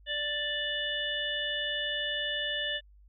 harmonic tone, 588 Hz, D5, 2 cents sharp, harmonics 1 / 3 / 5 / 6, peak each -39 / -34 / -34 / -36 dBFS, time 0.06-2.81 s, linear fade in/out 50 ms, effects added 50 Hz sine -54 dBFS peak until 3.08 s

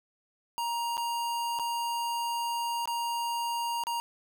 square tone with dropouts, 940 Hz, A#5, 14 cents sharp, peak -30 dBFS, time 0.58-4 s, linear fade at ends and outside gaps 0 ms, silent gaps 0.97-0.978 / 1.589-1.596 / 2.856-2.875 / 3.837-3.869 s, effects none

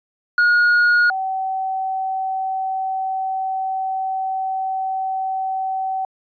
triangle / sine tone pair in turn, 1440 / 762.8 Hz, F#6 / G5, -47 / -47 cents, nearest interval major seventh, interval 1100 cents, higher first, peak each -10 / -20 dBFS, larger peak first, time 0.38-1.1 / 1.1-6.05 s, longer second, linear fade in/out 2 ms, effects resampled to 11025 Hz

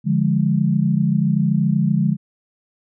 sine chord, D diminished, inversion none, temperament equal, 146.83 / 174.61 / 207.7 Hz, D3 / F3 / Ab3, 0 / 0 / 0 cents, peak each -19 dBFS, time 0.04-2.17 s, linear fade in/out 50 ms, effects none

